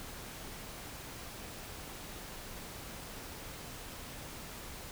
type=silence; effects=pink hiss -46 dBFS RMS until 4.91 s